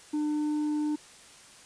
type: tone with tanh clipping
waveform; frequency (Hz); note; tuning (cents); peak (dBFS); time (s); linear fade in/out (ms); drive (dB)
sine; 300.2; D4; +38; -27; 0.13-0.96; 10; 4
effects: white hiss -52 dBFS RMS until 1.65 s + resampled to 22050 Hz